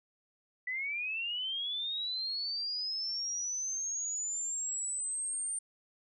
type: linear sweep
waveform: sine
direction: up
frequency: 1964 to 8900 Hz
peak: -33 dBFS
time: 0.67-5.59 s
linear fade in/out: 5 ms
effects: none